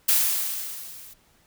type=noise with level ramp; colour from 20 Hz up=blue; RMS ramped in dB=-18 to -46 dBFS; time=0.08-1.14 s; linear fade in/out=10 ms; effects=pink hiss -61 dBFS RMS until 1.46 s